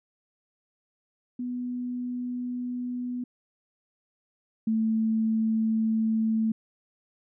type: tone pair in turn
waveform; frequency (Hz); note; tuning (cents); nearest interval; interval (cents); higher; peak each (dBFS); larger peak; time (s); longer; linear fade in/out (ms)
sine; 246.9 / 221.6; B3 / A3; 0 / +13; major second; 187; first; -29 / -22; second; 1.39-3.24 / 4.67-6.52; neither; 5
effects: none